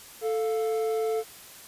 triangle tone pair together, 440.8 / 699.7 Hz, A4 / F5, +3 / +3 cents, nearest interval minor sixth, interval 800 cents, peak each -23 / -32 dBFS, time 0.21-1.24 s, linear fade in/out 50 ms, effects white hiss -47 dBFS RMS until 1.67 s + resampled to 32000 Hz

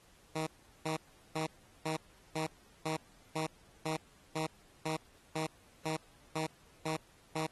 10% pulse tone bursts, 157.8 Hz, D#3, 25 cents sharp, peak -25 dBFS, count 15, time 0.35-7.47 s, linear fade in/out 10 ms, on 120 ms, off 380 ms, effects pink hiss -64 dBFS RMS until 7.51 s + AAC 32 kbps

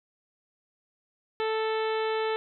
harmonic tone, 440 Hz, A4, in tune, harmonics 1 / 2 / 3 / 4 / 5 / 6 / 7 / 8 / 9, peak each -27 / -33 / -37 / -39 / -41 / -43 / -44 / -45 / -46 dBFS, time 1.4-2.36 s, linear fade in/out 0 ms, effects none

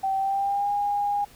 sine tone with pitch glide, 774 to 815.8 Hz, G5 to G#5, -22 to -31 cents, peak -22 dBFS, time 0.03-1.25 s, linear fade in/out 10 ms, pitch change +91 cents, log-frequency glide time 0.17-0.71 s, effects pink hiss -52 dBFS RMS until 1.35 s

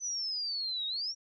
sine exponential two-way sweep, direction down then up, 6080 to 3729 to 5760 Hz, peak -32 dBFS, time 0-1.15 s, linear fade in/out 50 ms, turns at 0.87 s, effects none

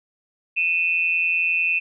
sine tone pair together, 2489 / 2660 Hz, D#7 / E7, 0 / +15 cents, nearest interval minor second, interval 115 cents, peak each -21 dBFS, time 0.56-1.8 s, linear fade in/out 20 ms, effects none

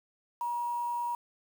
sine tone with quantisation, 955 Hz, A#5, 42 cents sharp, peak -30 dBFS, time 0.41-1.15 s, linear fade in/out 2 ms, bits 8, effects none

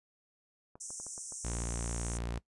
clicks, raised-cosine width 1 ms, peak -36 dBFS, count 8, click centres 0.755 / 0.905 / 1 / 1.066 / 1.179 / 1.323 / 1.519 / 1.619 s
white band-pass noise, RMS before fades -44 dBFS, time 0.8-2.18 s, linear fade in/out 10 ms, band 5700 to 9400 Hz, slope 96 dB/octave
sawtooth tone, 58.27 Hz, A#1, in tune, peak -31 dBFS, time 1.44-2.39 s, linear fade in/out 10 ms
effects noise-tail reverb RT60 0.1 s tail -19 dB re dry + resampled to 24000 Hz

